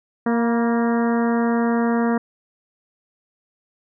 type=harmonic tone with a mistuned harmonic; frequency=233.1 Hz; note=A#3; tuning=in tune; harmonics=1 / 2 / 3 / 4 / 5 / 6 / 7 / 8; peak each=-18 / -24 / -28 / -30 / -32 / -34 / -35 / -36 dBFS; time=0.26-2.18 s; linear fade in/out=5 ms; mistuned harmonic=4; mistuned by=+33 cents; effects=none